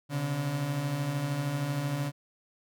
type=beating tone pair; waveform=35% pulse; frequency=130.81 / 143.81 Hz; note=C3 / D3; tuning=0 / -36 cents; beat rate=13 Hz; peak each=-35 / -28 dBFS; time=0.09-2.12 s; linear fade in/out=50 ms; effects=none